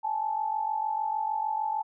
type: tone pair together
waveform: sine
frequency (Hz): 829.4 / 876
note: G#5 / A5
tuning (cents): -3 / -8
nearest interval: minor second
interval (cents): 95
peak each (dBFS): -32 / -28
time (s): 0.03-1.83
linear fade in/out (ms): 20
effects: none